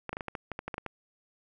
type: clicks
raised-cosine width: 0.5 ms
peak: -20 dBFS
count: 12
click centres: 0.093 / 0.13 / 0.169 / 0.208 / 0.283 / 0.352 / 0.517 / 0.591 / 0.68 / 0.742 / 0.781 / 0.863 s
effects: none